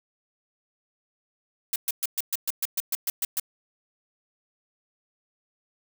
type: noise bursts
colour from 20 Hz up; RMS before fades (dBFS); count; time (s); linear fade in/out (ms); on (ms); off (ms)
blue; -26; 12; 1.73-3.398; 2; 29; 120
effects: none